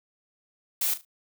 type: noise with echo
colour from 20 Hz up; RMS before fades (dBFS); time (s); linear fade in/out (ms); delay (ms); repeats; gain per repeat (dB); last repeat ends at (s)
blue; -26; 0.81-0.94; 5; 37; 3; -12; 1.051
effects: none